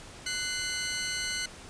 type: tone pair together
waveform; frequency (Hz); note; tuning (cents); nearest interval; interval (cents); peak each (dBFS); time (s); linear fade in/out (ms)
15% pulse; 1485 / 2069; F#6 / C7; +6 / -20; tritone; 574; -27; 0.26-1.46; 5
effects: pink hiss -47 dBFS RMS until 1.69 s + resampled to 22050 Hz